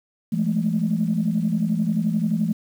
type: tone cluster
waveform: sine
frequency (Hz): 169.2 / 209.8 / 221.2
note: E3 / G#3 / A3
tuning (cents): +45 / +18 / +9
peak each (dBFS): -23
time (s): 0.32-2.53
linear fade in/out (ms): 10
effects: tanh soft clip ceiling -11 dBFS + 8-bit